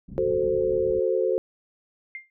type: low-pass noise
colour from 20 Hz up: white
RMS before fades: -39 dBFS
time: 0.08-1 s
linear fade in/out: 10 ms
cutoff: 210 Hz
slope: 24 dB/octave
type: chord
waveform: sine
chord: F# diminished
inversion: none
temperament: equal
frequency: 370 / 440 / 523.3 Hz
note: F#4 / A4 / C5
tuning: 0 / 0 / 0 cents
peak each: -25 dBFS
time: 0.18-1.38 s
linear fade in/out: 0 ms
type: tone with exponential decay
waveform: sine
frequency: 2106 Hz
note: C7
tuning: 11 cents sharp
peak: -30 dBFS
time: 2.15-2.3 s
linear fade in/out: 1 ms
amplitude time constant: 32 ms
effects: none